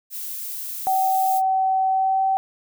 violet noise, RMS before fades -31 dBFS, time 0.1-1.42 s, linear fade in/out 50 ms
sine tone with pitch glide, 762 to 769.1 Hz, G5 to G5, -49 to -33 cents, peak -17 dBFS, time 0.87-2.37 s, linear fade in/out 0 ms, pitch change +16 cents, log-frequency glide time 1.88-2.24 s
effects none

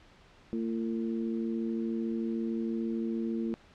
harmonic tone, 113.6 Hz, A#2, 44 cents flat, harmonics 2 / 3 / 4, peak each -31 / -35 / -43 dBFS, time 0.53-3.54 s, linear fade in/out 0 ms, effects pink hiss -58 dBFS RMS until 3.74 s + low-pass 4000 Hz 12 dB/octave

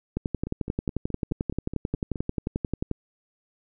two click trains, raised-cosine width 3 ms, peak -20 / -13 dBFS, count 9 / 32, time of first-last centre 0.47-2.158 / 0.17-2.913 s, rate 4.74 / 11.3 Hz, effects none

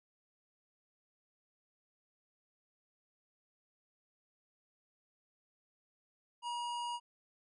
harmonic tone, 956 Hz, A#5, 43 cents sharp, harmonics 1 / 3 / 5 / 7 / 9 / 10, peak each -37 / -45 / -54 / -57 / -59 / -59 dBFS, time 6.42-7 s, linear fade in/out 50 ms, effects none

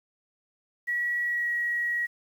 sine tone with pitch glide, 1926 to 1908.3 Hz, B6 to A#6, -44 to +40 cents, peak -25 dBFS, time 0.87-2.07 s, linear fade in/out 20 ms, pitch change -16 cents, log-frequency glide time 1.23-1.5 s, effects 9-bit

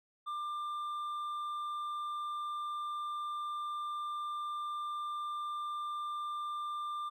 sine tone with hard clipping, 1192 Hz, D6, 25 cents sharp, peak -37 dBFS, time 0.26-7.1 s, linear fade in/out 20 ms, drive 4 dB, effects none

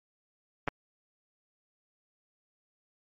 clicks, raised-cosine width 0.5 ms, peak -15 dBFS, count 2, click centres 0.677 / 0.684 s, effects MP3 48 kbps

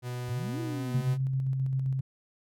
45% pulse tone with pitch glide, 123.47 to 125.99 Hz, B2 to B2, 0 to +35 cents, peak -33 dBFS, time 0.02-1.18 s, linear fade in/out 50 ms, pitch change +35 cents, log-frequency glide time 0.69-0.82 s
sine exponential two-way sweep, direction up then down, 93.6 to 339.8 to 218.7 Hz, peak -34 dBFS, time 0.28-1.02 s, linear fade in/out 5 ms, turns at 0.6 s
sine tone with tremolo, 132.9 Hz, C3, 27 cents sharp, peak -25 dBFS, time 0.94-2.01 s, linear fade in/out 10 ms, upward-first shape square, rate 7.6 Hz, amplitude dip 25%
effects none

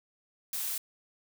blue noise, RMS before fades -34 dBFS, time 0.53-0.78 s, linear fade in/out 2 ms, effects none

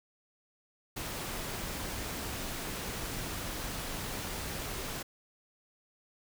pink noise, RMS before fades -38 dBFS, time 0.96-5.03 s, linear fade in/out 10 ms, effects none

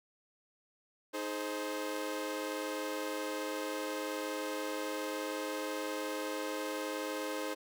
sawtooth chord, Ab major, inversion second, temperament equal with one note detuned, 311.1 / 422.6 / 523.3 Hz, Eb4 / Ab4 / C5, 0 / +30 / 0 cents, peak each -36 / -38 / -35 dBFS, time 1.13-7.55 s, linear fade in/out 20 ms, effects none

